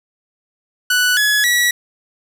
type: tone with pitch steps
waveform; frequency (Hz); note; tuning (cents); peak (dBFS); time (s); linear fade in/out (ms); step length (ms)
sawtooth; 1483 / 1693.7 / 1934.4; F#6 / G#6 / B6; +4 / +34 / -36; -9; 0.9-1.71; 5; 270
effects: none